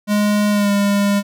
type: tone with pitch glide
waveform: square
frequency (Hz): 207.7 to 201.9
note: G#3 to G#3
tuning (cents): 0 to -49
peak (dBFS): -14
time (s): 0.07-1.23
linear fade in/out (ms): 50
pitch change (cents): -49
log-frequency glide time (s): 0.5-0.71
effects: none